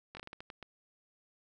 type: slowing click train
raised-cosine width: 0.3 ms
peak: -29 dBFS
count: 9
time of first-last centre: 0.15-0.627 s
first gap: 20 ms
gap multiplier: 1.3
effects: none